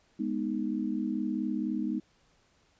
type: chord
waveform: sine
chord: G# minor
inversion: none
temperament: equal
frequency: 207.7 / 246.9 / 311.1 Hz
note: G#3 / B3 / D#4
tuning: 0 / 0 / 0 cents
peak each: -33 dBFS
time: 0.19-2 s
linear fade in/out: 10 ms
effects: pink hiss -67 dBFS RMS until 2.79 s + resampled to 16000 Hz